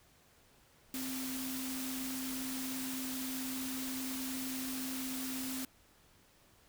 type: tone in noise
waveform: sine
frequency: 261 Hz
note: C4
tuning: 4 cents flat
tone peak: -39 dBFS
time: 0.94-5.65 s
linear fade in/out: 2 ms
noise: white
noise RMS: -42 dBFS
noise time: 0.94-5.65 s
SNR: 0 dB
effects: pink hiss -65 dBFS RMS until 6.68 s